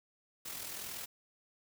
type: noise with amplitude modulation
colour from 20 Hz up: white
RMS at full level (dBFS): -41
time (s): 0.45-1.06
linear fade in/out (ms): 10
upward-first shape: sine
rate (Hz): 41.2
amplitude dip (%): 45
effects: none